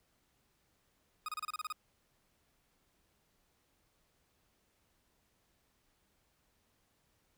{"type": "tone bursts", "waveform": "40% pulse", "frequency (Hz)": 1244.5, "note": "D#6", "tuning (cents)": 0, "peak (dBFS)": -36, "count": 9, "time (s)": [1.26, 1.725], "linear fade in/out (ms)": 2, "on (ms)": 25, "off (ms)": 30, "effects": ["pink hiss -75 dBFS RMS until 7.37 s"]}